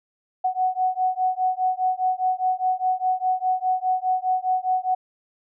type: beating tone pair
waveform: sine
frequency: 740 / 744.9 Hz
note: F#5 / F#5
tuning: 0 / +11 cents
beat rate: 4.9 Hz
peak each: -23 dBFS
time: 0.44-4.95 s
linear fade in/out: 10 ms
effects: none